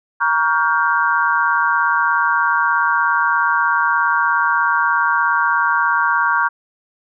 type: chord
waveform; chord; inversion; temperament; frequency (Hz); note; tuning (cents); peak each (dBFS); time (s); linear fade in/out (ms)
sine; G half-diminished seventh; first; just; 940.8 / 1128.9 / 1411.2 / 1568; Bb5 / Db6 / F6 / G6; +16 / +31 / +18 / 0; -19; 0.2-6.49; 20
effects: none